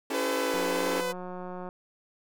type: chord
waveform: sawtooth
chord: A dominant seventh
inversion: first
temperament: equal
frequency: 277.2 / 329.6 / 392 / 440 Hz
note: C#4 / E4 / G4 / A4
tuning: 0 / 0 / 0 / 0 cents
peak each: -30 / -32 / -33 / -31 dBFS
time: 0.1-1.01 s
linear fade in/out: 5 ms
type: tone with vibrato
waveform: sawtooth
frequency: 504 Hz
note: B4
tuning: 35 cents sharp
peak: -25 dBFS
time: 0.13-1.13 s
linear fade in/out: 20 ms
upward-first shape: triangle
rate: 1.7 Hz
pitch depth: 15 cents each way
type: click train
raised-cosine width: 1 ms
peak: -26 dBFS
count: 209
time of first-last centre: 0.54-1.689 s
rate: 181 Hz
effects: none